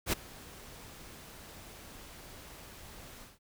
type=noise with ADSR envelope; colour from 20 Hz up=pink; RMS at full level=-28 dBFS; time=0.06-3.39 s; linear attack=67 ms; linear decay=12 ms; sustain=-22 dB; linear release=170 ms; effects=none